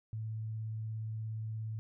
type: tone with vibrato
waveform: sine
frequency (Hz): 110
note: A2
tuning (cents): 0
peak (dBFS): -36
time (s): 0.13-1.79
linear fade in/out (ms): 0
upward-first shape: sine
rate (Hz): 17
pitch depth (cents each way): 11
effects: none